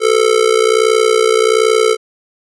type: tone with amplitude modulation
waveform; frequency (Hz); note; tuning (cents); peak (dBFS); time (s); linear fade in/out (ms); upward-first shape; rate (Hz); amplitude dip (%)
square; 440; A4; 0; -6; 0-1.97; 50; sine; 61.3; 85
effects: resampled to 24000 Hz